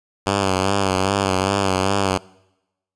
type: tone with vibrato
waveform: 5% pulse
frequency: 96.6 Hz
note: G2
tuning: 25 cents flat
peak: -6 dBFS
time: 0.26-2.18 s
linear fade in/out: 10 ms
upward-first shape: sine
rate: 2.5 Hz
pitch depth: 58 cents each way
effects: noise-tail reverb RT60 0.9 s tail -23 dB re dry + resampled to 22050 Hz